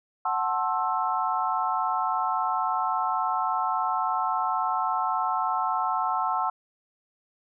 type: chord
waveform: sine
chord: F# half-diminished seventh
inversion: none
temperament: equal with one note detuned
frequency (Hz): 740 / 880 / 1063.6 / 1318.5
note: F#5 / A5 / C6 / E6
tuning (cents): 0 / 0 / +28 / 0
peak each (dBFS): -29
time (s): 0.25-6.5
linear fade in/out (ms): 5
effects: none